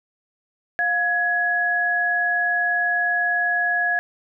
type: tone pair together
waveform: sine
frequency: 705 / 1676.8 Hz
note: F5 / G#6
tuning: +16 / +16 cents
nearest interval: octave + minor third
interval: 1500 cents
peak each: -25 / -19 dBFS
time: 0.79-3.99 s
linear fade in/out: 0 ms
effects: none